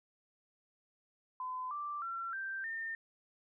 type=tone with pitch steps; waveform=sine; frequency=1017 / 1175 / 1357.5 / 1568.4 / 1812.1 Hz; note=C6 / D6 / F6 / G6 / A#6; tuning=-50 / +1 / -50 / 0 / -49 cents; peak=-37 dBFS; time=1.4-2.95 s; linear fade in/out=2 ms; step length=310 ms; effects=none